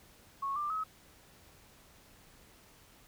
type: tone with pitch steps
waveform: sine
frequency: 1101 / 1186.9 / 1279.4 Hz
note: C#6 / D6 / D#6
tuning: -12 / +18 / +48 cents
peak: -32 dBFS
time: 0.42-0.84 s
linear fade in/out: 10 ms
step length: 140 ms
effects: pink hiss -60 dBFS RMS until 3.07 s